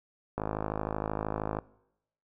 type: click train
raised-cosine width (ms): 1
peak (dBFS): -17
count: 65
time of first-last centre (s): 0.38-1.588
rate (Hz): 53
effects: noise-tail reverb RT60 0.8 s tail -21 dB re dry